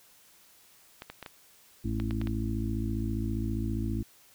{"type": "clicks", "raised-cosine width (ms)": 0.3, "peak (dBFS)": -24, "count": 8, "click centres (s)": [1.021, 1.1, 1.227, 1.262, 2, 2.109, 2.215, 2.272]}
{"type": "harmonic tone", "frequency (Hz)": 54.9, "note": "A1", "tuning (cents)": -3, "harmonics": [1, 2, 4, 5, 6], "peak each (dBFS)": [-33, -33, -35, -38, -38], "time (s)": [1.84, 4.03], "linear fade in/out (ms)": 10}
{"effects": ["white hiss -59 dBFS RMS until 4.34 s"]}